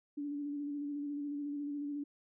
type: tone with vibrato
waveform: sine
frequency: 288.9 Hz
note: D4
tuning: 28 cents flat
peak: -36 dBFS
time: 0.17-2.04 s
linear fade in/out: 10 ms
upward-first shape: square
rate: 14 Hz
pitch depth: 22 cents each way
effects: none